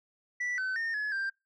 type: tone with pitch steps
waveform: sine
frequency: 1965 / 1522 / 1826 / 1701 / 1581 Hz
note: B6 / F#6 / A#6 / G#6 / G6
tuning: -9 / +48 / -36 / +41 / +14 cents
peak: -27 dBFS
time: 0.4-1.3 s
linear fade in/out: 10 ms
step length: 180 ms
effects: noise-tail reverb RT60 0.2 s tail -24 dB re dry + tanh soft clip ceiling -29 dBFS